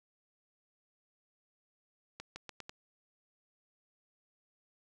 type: accelerating click train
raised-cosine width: 0.2 ms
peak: -26 dBFS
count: 5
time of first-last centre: 2.2-2.695 s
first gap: 160 ms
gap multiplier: 0.83
effects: none